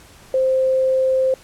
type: tone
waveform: sine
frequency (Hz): 523.3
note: C5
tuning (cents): 0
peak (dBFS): -14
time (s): 0.34-1.34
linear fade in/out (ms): 2
effects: pink hiss -46 dBFS RMS until 1.43 s + low-pass 12000 Hz 12 dB/octave